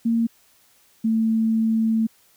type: tone pair in turn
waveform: sine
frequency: 230 / 223.2 Hz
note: A#3 / A3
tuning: -23 / +25 cents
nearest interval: minor second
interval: 52 cents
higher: first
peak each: -17 dBFS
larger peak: neither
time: 0.05-0.27 / 1.04-2.07 s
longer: second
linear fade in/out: 10 ms
effects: white hiss -58 dBFS RMS until 2.36 s